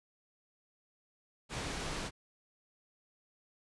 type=low-pass noise; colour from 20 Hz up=pink; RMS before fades=-39 dBFS; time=1.49-2.11 s; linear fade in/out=50 ms; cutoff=7500 Hz; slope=12 dB/octave; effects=resampled to 24000 Hz